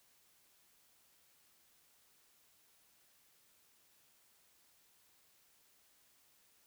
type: silence
effects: white hiss -70 dBFS RMS until 6.66 s